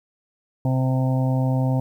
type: harmonic tone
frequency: 130.2 Hz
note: C3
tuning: 8 cents flat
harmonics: 1 / 2 / 4 / 5 / 6 / 7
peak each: -19 / -25 / -31 / -33 / -35 / -36 dBFS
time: 0.65-1.8 s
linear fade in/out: 2 ms
effects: 9-bit